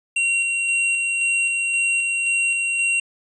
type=tone with tremolo; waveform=square; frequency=2748 Hz; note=F7; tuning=29 cents flat; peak=-18 dBFS; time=0.16-3 s; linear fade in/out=5 ms; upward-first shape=square; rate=1.9 Hz; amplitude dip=25%; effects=resampled to 22050 Hz + 10-bit